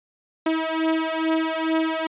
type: beating tone pair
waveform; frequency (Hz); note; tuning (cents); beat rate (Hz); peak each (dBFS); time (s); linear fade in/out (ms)
sawtooth; 320 / 322.3; D#4 / E4; +49 / -39; 2.3; -20; 0.46-2.07; 5
effects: resampled to 8000 Hz